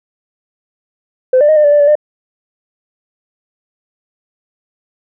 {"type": "tone with pitch steps", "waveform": "sine", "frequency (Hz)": [513, 591, 622, 602, 581, 588, 577, 600], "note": ["C5", "D5", "D#5", "D5", "D5", "D5", "D5", "D5"], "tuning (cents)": [-34, 11, -1, 43, -19, 2, -31, 37], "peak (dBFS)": -4, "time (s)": [1.33, 1.954], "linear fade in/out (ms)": 5, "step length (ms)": 78, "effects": ["tanh soft clip ceiling -2 dBFS"]}